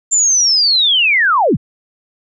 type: linear sweep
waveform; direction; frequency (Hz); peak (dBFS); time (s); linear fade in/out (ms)
sine; down; 7300 to 69.3; -9; 0.11-1.57; 20
effects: none